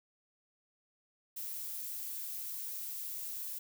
violet noise, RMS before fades -41 dBFS, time 1.36-3.59 s, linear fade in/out 10 ms, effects none

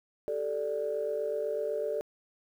sine chord, G suspended second, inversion none, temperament equal, 392 / 440 / 587.3 Hz, G4 / A4 / D5, 0 / 0 / 0 cents, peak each -38 / -32 / -32 dBFS, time 0.28-2.01 s, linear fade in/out 0 ms, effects tanh soft clip ceiling -21 dBFS + 10-bit

